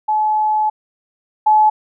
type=tone pair in turn; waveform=sine; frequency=857 / 857 Hz; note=A5 / A5; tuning=-46 / -46 cents; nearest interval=unison; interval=0 cents; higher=neither; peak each=-13 / -8 dBFS; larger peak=second; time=0.08-0.7 / 1.46-1.7 s; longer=first; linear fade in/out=10 ms; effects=none